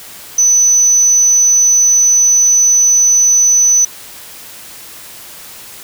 sine tone, 6000 Hz, F#8, 23 cents sharp, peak -6 dBFS, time 0.38-3.85 s, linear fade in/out 5 ms, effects white hiss -33 dBFS RMS until 5.83 s

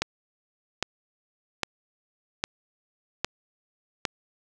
click train, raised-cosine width 0.2 ms, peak -7 dBFS, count 6, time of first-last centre 0.02-4.052 s, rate 1.24 Hz, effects none

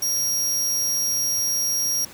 sawtooth tone, 5640 Hz, F8, 16 cents sharp, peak -18 dBFS, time 0.02-2.05 s, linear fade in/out 5 ms, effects pink hiss -43 dBFS RMS until 2.13 s + high-pass 80 Hz 12 dB/octave

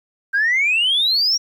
sine exponential sweep, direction up, 1560 to 5720 Hz, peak -13 dBFS, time 0.33-1.38 s, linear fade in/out 20 ms, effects tanh soft clip ceiling -11 dBFS + 9-bit

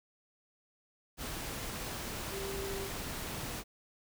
sine tone in noise, 392 Hz, G4, in tune, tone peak -39 dBFS, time 2.29-2.9 s, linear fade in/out 50 ms, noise pink, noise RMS -40 dBFS, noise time 1.17-3.64 s, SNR -2 dB, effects none

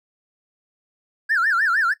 triangle tone with vibrato, 1561 Hz, G6, 8 cents flat, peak -13 dBFS, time 1.29-1.94 s, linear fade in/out 20 ms, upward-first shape sine, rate 6.5 Hz, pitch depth 260 cents each way, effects noise-tail reverb RT60 0.1 s tail -17 dB re dry + tanh soft clip ceiling -13 dBFS

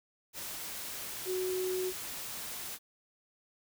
sine tone in noise, 370 Hz, F#4, in tune, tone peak -31 dBFS, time 1.25-1.93 s, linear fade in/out 50 ms, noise white, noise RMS -41 dBFS, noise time 0.33-2.79 s, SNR +7 dB, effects none

